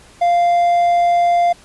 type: tone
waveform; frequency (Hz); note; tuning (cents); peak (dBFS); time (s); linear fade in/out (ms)
triangle; 696; F5; -6; -9; 0.21-1.53; 10
effects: pink hiss -45 dBFS RMS until 1.64 s + resampled to 24000 Hz